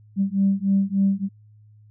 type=beating tone pair; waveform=sine; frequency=194.3 / 197.7 Hz; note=G3 / G3; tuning=-15 / +15 cents; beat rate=3.4 Hz; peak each=-20 dBFS; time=0.16-1.29 s; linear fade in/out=50 ms; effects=tanh soft clip ceiling -10 dBFS + added 106 Hz sine -48 dBFS peak until 1.9 s